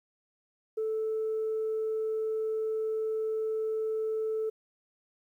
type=tone; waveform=sine; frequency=438.7 Hz; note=A4; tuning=5 cents flat; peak=-27 dBFS; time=0.77-4.5 s; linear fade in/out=10 ms; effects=tanh soft clip ceiling -25 dBFS + 11-bit